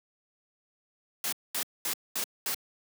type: noise bursts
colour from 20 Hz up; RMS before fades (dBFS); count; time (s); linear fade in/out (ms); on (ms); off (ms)
white; -31; 5; 1.24-2.545; 2; 85; 220
effects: high-pass 200 Hz 12 dB/octave